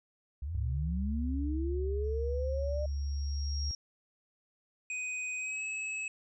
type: linear sweep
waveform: sine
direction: up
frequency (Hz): 62.5 to 606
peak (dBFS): -34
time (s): 0.42-2.86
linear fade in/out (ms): 5
type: tone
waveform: sine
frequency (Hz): 70.4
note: C#2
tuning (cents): +27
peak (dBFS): -31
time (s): 0.55-3.71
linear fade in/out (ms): 0
type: tone with exponential growth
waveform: sine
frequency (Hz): 5588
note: F8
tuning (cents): 0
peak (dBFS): -35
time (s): 2.04-3.75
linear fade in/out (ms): 2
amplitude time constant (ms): 370
type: tone with pitch glide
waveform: square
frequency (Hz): 2500 to 2582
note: D#7 to E7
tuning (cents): +8 to -37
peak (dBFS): -35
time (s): 4.9-6.08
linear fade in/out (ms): 2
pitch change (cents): +55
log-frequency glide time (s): 5.37-5.64
effects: resampled to 22050 Hz